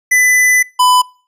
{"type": "tone pair in turn", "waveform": "square", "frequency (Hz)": [2000, 1000], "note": ["B6", "B5"], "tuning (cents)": [21, 21], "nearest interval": "octave", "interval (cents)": 1200, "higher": "first", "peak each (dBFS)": -8, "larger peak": "neither", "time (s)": [[0.11, 0.63], [0.79, 1.02]], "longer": "first", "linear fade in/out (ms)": 10, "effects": ["noise-tail reverb RT60 0.4 s tail -24 dB re dry", "resampled to 32000 Hz"]}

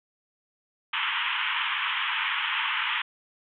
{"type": "band-pass noise", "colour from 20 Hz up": "white", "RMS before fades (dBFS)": -28, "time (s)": [0.93, 3.02], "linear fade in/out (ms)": 5, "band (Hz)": [880, 3300], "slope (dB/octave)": 96, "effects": []}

